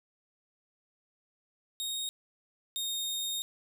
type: tone pair in turn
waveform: sawtooth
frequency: 3729 / 3699 Hz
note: A#7 / A#7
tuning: 0 / -14 cents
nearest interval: unison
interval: 14 cents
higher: first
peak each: -30 / -29 dBFS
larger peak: second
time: 1.8-2.09 / 2.76-3.42 s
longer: second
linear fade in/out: 0 ms
effects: none